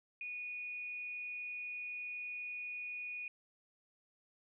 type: tone with amplitude modulation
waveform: sine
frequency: 2463 Hz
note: D#7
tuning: 18 cents flat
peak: -39 dBFS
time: 0.21-3.28 s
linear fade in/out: 2 ms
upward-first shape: sine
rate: 241 Hz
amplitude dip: 30%
effects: none